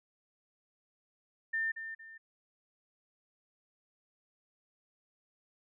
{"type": "tone with echo", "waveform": "sine", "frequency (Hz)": 1800, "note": "A6", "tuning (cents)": 39, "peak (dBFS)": -30, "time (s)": [1.53, 1.72], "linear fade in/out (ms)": 10, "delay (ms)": 230, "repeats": 2, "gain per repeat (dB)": -9, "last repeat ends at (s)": 2.18, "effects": []}